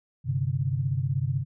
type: chord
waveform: sine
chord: G suspended fourth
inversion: none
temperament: equal with one note detuned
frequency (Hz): 97.15 / 130.81 / 146.83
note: G2 / C3 / D3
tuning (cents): -15 / 0 / 0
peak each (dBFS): -31 / -26 / -30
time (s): 0.24-1.45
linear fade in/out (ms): 50
effects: none